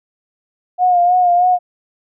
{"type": "tone with vibrato", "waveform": "sine", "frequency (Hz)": 715, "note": "F5", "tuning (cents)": 41, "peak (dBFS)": -9, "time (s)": [0.78, 1.59], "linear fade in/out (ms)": 50, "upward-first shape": "sine", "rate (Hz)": 3.2, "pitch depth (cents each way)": 40, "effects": []}